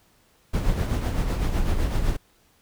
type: noise with tremolo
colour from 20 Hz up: brown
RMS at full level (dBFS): -21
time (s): 0.53-2.17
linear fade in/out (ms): 10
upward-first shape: sine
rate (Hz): 7.9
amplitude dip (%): 50
effects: pink hiss -61 dBFS RMS until 2.61 s